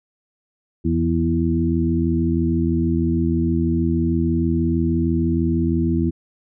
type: harmonic tone with a mistuned harmonic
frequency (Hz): 83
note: E2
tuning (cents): +12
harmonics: 1 / 2 / 3 / 4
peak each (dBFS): -22 / -22 / -22 / -22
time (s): 0.84-6.11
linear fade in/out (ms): 20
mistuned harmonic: 3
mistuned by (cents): -23
effects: none